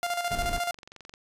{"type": "tone with tremolo", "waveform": "sawtooth", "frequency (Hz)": 698.5, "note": "F5", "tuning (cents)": 0, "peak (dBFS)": -22, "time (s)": [0.03, 0.71], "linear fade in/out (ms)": 0, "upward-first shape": "square", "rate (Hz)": 14, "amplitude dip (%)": 55}
{"type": "noise", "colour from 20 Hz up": "brown", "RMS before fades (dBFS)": -33, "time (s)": [0.3, 0.59], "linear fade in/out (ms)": 10}
{"type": "click train", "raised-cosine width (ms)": 0.2, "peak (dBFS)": -28, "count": 11, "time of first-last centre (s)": [0.7, 1.139], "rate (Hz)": 22.8}
{"effects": ["resampled to 32000 Hz"]}